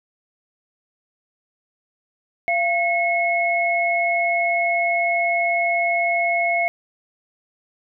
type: tone pair together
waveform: sine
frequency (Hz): 687 / 2181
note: F5 / C#7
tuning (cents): -29 / -29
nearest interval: octave + minor sixth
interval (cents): 2000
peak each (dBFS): -20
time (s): 2.48-6.68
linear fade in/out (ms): 0
effects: none